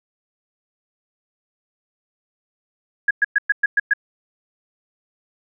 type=tone bursts; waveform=sine; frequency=1661.2 Hz; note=G#6; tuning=in tune; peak=-12 dBFS; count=7; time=3.08-3.936 s; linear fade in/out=5 ms; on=28 ms; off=110 ms; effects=none